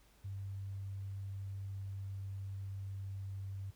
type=tone with pitch glide; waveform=sine; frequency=98 to 97.44 Hz; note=G2 to G2; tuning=0 to -10 cents; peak=-40 dBFS; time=0.24-3.71 s; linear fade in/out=10 ms; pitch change=-10 cents; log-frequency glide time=0.95-3.42 s; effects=added 50 Hz sine -67 dBFS peak until 3.75 s + pink hiss -68 dBFS RMS until 3.75 s